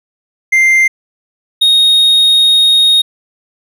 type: tone pair in turn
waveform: triangle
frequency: 2093 / 3729 Hz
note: C7 / A#7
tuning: 0 / 0 cents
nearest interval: minor seventh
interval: 1000 cents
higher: second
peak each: -4 dBFS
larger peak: neither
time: 0.52-0.88 / 1.61-3.02 s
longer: second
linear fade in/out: 10 ms
effects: none